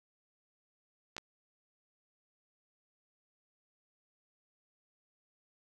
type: clicks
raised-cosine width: 0.2 ms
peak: -24 dBFS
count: 2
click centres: 1.166 / 1.181 s
effects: none